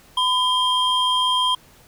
triangle tone pair together, 1009 / 3203 Hz, B5 / G7, +37 / +37 cents, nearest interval octave + minor sixth, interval 2000 cents, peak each -18 dBFS, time 0.17-1.55 s, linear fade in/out 5 ms, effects pink hiss -51 dBFS RMS until 1.87 s

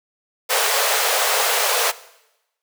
pink high-pass noise, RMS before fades -19 dBFS, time 0.49-1.92 s, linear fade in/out 20 ms, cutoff 430 Hz, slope 96 dB/octave, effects noise-tail reverb RT60 0.9 s tail -18 dB re dry

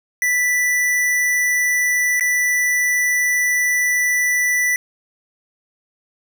square tone with dropouts, 1975.5 Hz, B6, in tune, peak -16 dBFS, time 0.22-4.76 s, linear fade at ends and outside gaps 1 ms, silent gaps 2.197-2.208 s, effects none

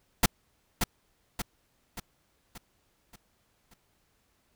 pink noise with echo, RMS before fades -20 dBFS, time 0.23-0.26 s, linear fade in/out 5 ms, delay 580 ms, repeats 6, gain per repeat -6 dB, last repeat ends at 3.74 s, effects pink hiss -71 dBFS RMS until 4.55 s

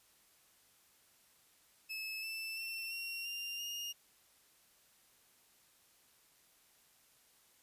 30% pulse tone with pitch steps, 2602 / 2647 / 2694 / 2741 / 2789 / 2838 Hz, E7 / E7 / E7 / F7 / F7 / F7, -23 / +7 / +37 / -33 / -3 / +27 cents, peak -37 dBFS, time 1.89-3.93 s, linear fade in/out 20 ms, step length 340 ms, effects white hiss -68 dBFS RMS until 7.62 s + resampled to 32000 Hz

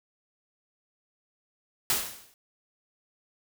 white noise with exponential decay, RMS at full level -23 dBFS, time 1.9-2.34 s, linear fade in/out 1 ms, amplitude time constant 95 ms, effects none

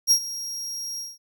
40% pulse tone with ADSR envelope, 5610 Hz, F8, 7 cents sharp, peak -12 dBFS, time 0.07-1.18 s, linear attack 42 ms, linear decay 78 ms, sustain -17 dB, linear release 190 ms, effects none

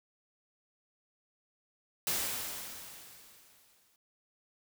white noise with exponential decay, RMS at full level -31 dBFS, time 2.07-3.96 s, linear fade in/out 1 ms, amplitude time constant 410 ms, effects none

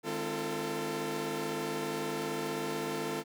sawtooth tone cluster, 154 / 209.5 / 260.7 / 342.7 / 445.9 Hz, D#3 / G#3 / C4 / F4 / A4, -17 / +15 / -6 / -33 / +23 cents, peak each -39 / -40 / -37 / -34 / -33 dBFS, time 0.03-3.24 s, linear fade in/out 50 ms, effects none

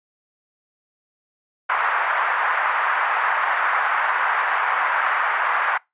pink band-pass noise, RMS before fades -21 dBFS, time 1.69-5.78 s, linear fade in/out 10 ms, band 910 to 1800 Hz, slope 24 dB/octave, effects noise-tail reverb RT60 0.2 s tail -24 dB re dry + resampled to 8000 Hz

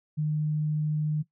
sine tone, 152.3 Hz, D#3, 37 cents flat, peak -24 dBFS, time 0.17-1.23 s, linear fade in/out 20 ms, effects noise-tail reverb RT60 0.1 s tail -17 dB re dry

